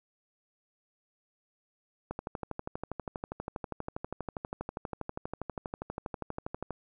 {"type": "click train", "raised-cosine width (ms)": 1, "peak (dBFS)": -21, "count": 58, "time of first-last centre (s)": [2.11, 6.707], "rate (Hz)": 12.4, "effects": []}